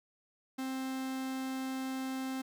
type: tone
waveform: 45% pulse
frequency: 263 Hz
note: C4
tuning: 9 cents sharp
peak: -35 dBFS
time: 0.58-2.42 s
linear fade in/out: 10 ms
effects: none